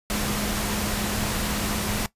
sine tone in noise, 207.6 Hz, G#3, in tune, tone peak -31 dBFS, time 0.1-2.06 s, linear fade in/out 0 ms, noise pink, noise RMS -27 dBFS, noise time 0.1-2.06 s, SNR -7 dB, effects noise-tail reverb RT60 0.1 s tail -17 dB re dry + resampled to 32000 Hz

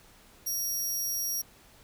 20% pulse tone, 5660 Hz, F8, 22 cents sharp, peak -24 dBFS, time 0.46-1.42 s, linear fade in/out 10 ms, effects pink hiss -57 dBFS RMS until 1.83 s

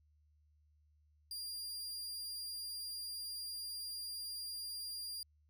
sawtooth tone, 4797 Hz, D8, 36 cents sharp, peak -39 dBFS, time 1.31-5.23 s, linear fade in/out 2 ms, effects added 75 Hz sine -68 dBFS peak until 5.49 s

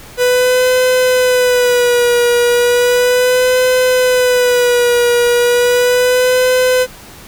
45% pulse tone with vibrato, 493.9 Hz, B4, in tune, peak -9 dBFS, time 0.17-6.87 s, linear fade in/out 50 ms, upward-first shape sine, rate 0.35 Hz, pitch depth 48 cents each way, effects pink hiss -36 dBFS RMS until 7.27 s

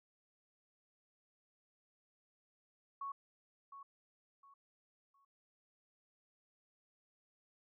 sine tone with echo, 1108.7 Hz, C#6, in tune, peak -40 dBFS, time 3.01-3.12 s, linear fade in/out 5 ms, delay 710 ms, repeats 3, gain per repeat -10 dB, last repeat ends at 5.25 s, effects none

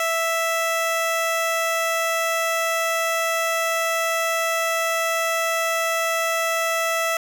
15% pulse tone, 659.3 Hz, E5, in tune, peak -14 dBFS, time 0-7.17 s, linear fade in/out 2 ms, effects none

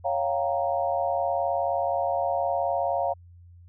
sine chord, G half-diminished seventh, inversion second, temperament equal with one note detuned, 554.4 / 698.5 / 777.7 / 932.3 Hz, Db5 / F5 / G5 / Bb5, 0 / 0 / -14 / 0 cents, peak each -28 / -26 / -32 / -32 dBFS, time 0.04-3.14 s, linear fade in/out 20 ms, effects added 87 Hz sine -47 dBFS peak until 3.68 s

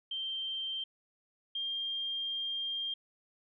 sine tone pair in turn, 3142 / 3201 Hz, G7 / G7, +3 / +36 cents, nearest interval unison, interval 33 cents, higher second, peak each -34 / -33 dBFS, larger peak second, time 0.11-0.84 / 1.55-2.94 s, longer second, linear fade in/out 5 ms, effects none

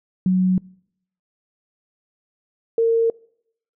sine tone pair in turn, 185 / 457.4 Hz, F#3 / A#4, 0 / -33 cents, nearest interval octave + major third, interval 1567 cents, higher second, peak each -14 dBFS, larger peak neither, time 0.26-0.58 / 2.78-3.1 s, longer neither, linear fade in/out 2 ms, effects noise-tail reverb RT60 0.7 s tail -25 dB re dry

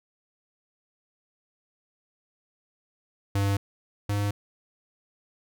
square tone pair in turn, 99.6 / 102.05 Hz, G2 / G#2, +28 / -30 cents, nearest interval unison, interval 42 cents, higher second, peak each -23 / -25 dBFS, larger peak first, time 3.35-3.57 / 4.09-4.31 s, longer neither, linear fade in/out 5 ms, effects none

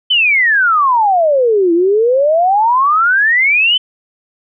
sine exponential two-way sweep, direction down then up, 3093 to 329.8 to 3093 Hz, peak -8 dBFS, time 0.1-3.78 s, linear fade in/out 10 ms, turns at 1.73 s, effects none

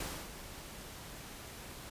pink noise with ADSR envelope, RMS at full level -39 dBFS, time 0-1.9 s, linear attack 4 ms, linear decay 280 ms, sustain -9 dB, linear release 10 ms, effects resampled to 32000 Hz

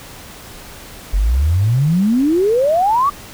sine exponential sweep, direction up, 44.35 to 1188 Hz, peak -11 dBFS, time 1.13-3.1 s, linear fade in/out 10 ms, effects pink hiss -36 dBFS RMS until 3.33 s

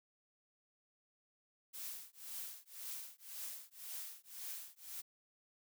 blue noise with tremolo, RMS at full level -44 dBFS, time 1.73-5.02 s, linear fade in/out 20 ms, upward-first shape triangle, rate 1.9 Hz, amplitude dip 100%, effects none

